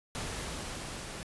pink noise with level ramp, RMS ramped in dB -37 to -42 dBFS, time 0.15-1.23 s, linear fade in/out 0 ms, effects resampled to 24000 Hz

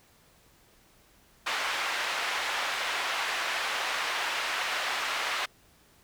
white band-pass noise, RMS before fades -31 dBFS, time 1.46-5.46 s, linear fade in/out 10 ms, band 760 to 2500 Hz, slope 12 dB/octave, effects pink hiss -61 dBFS RMS until 6.03 s

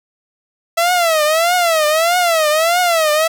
sawtooth tone with vibrato, 659.3 Hz, E5, in tune, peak -8 dBFS, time 0.77-3.28 s, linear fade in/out 10 ms, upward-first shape triangle, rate 1.6 Hz, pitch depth 180 cents each way, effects none

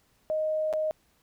sine tone with dropouts, 622.3 Hz, D#5, in tune, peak -25 dBFS, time 0.3-0.91 s, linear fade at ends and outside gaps 0 ms, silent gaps 0.728-0.736 s, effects pink hiss -67 dBFS RMS until 1.22 s

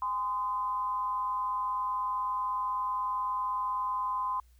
sine tone with amplitude modulation, 1025 Hz, C6, 36 cents flat, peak -26 dBFS, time 0.02-4.4 s, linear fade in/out 2 ms, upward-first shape sine, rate 208 Hz, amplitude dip 60%, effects added 60 Hz sine -57 dBFS peak until 4.59 s + white hiss -71 dBFS RMS until 4.59 s

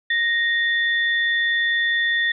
sine tone pair together, 1864.7 / 3520 Hz, A#6 / A7, 0 / 0 cents, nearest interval major seventh, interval 1100 cents, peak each -18 / -26 dBFS, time 0.1-2.32 s, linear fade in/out 5 ms, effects none

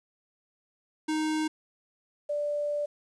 square / sine tone pair in turn, 310.8 / 586.7 Hz, D#4 / D5, -2 / -2 cents, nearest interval major seventh, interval 1100 cents, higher second, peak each -27 dBFS, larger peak neither, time 1.08-1.48 / 2.29-2.86 s, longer second, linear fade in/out 10 ms, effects resampled to 22050 Hz + 10-bit

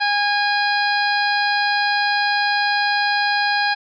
harmonic tone, 820 Hz, G#5, 22 cents flat, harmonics 1 / 2 / 3 / 4 / 5 / 6, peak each -20 / -20 / -27 / -32 / -26 / -28 dBFS, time 0-3.75 s, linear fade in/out 20 ms, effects none

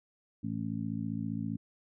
harmonic tone, 55.1 Hz, A1, 3 cents sharp, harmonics 2 / 3 / 4 / 5, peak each -39 / -39 / -36 / -39 dBFS, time 0.43-1.57 s, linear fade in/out 10 ms, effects none

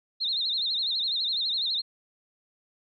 sine tone with vibrato, 3918 Hz, B7, 15 cents flat, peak -25 dBFS, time 0.2-1.82 s, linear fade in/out 20 ms, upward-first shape sine, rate 12 Hz, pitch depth 150 cents each way, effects none

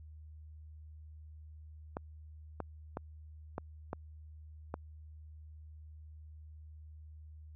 clicks, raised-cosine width 1 ms, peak -23 dBFS, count 6, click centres 1.969 / 2.603 / 2.971 / 3.581 / 3.931 / 4.741 s, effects added 77 Hz sine -49 dBFS peak until 7.55 s

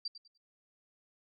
sine tone with echo, 4699 Hz, D8, in tune, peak -34 dBFS, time 0.05-0.08 s, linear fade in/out 5 ms, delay 99 ms, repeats 3, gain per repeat -12 dB, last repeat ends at 0.377 s, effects none

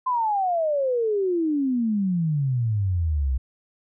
sine exponential sweep, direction down, 1039 to 62.1 Hz, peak -20 dBFS, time 0.06-3.38 s, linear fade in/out 10 ms, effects none

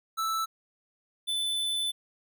square tone pair in turn, 1318.5 / 3509 Hz, E6 / A7, 0 / -5 cents, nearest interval octave + perfect fourth, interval 1695 cents, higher second, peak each -28 / -28 dBFS, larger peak neither, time 0.17-0.46 / 1.27-1.92 s, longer second, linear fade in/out 20 ms, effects none

